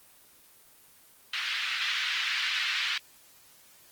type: band-pass noise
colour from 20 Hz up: white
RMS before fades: -30 dBFS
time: 1.33-2.98 s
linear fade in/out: 5 ms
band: 1500 to 3700 Hz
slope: 24 dB/octave
effects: white hiss -57 dBFS RMS until 3.91 s + Opus 24 kbps